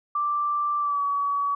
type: tone with pitch glide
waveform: sine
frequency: 1174.7 to 1135.3 Hz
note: D6 to C#6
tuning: 0 to +41 cents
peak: -22 dBFS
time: 0.15-1.55 s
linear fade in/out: 5 ms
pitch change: -59 cents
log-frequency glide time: 0.79-1.03 s
effects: none